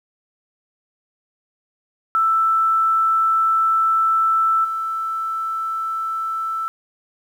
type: tone with level steps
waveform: sine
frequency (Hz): 1324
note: E6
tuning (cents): +7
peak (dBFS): -14 / -21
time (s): 2.15-6.68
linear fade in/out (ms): 0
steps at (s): 4.64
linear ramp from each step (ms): 10
effects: 8-bit